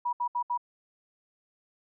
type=tone bursts; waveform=sine; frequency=969 Hz; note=B5; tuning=33 cents flat; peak=-26 dBFS; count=4; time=0.05-0.577 s; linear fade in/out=10 ms; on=80 ms; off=69 ms; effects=none